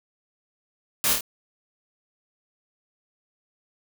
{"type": "noise with echo", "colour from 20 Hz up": "white", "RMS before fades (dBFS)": -23, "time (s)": [1.04, 1.13], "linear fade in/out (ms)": 0, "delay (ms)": 26, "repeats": 3, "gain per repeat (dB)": -3, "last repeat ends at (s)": 1.208, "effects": []}